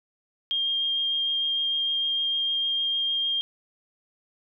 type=tone with vibrato; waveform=sine; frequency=3215 Hz; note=G7; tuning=43 cents sharp; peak=-23 dBFS; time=0.51-3.41 s; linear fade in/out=0 ms; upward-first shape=sine; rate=6.6 Hz; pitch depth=8 cents each way; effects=none